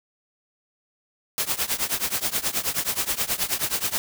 white noise with tremolo, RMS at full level -22 dBFS, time 1.38-3.98 s, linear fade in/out 0 ms, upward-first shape triangle, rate 9.4 Hz, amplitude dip 95%, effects none

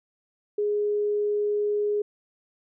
sine tone, 415.3 Hz, G#4, in tune, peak -22 dBFS, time 0.58-2.02 s, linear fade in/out 5 ms, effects none

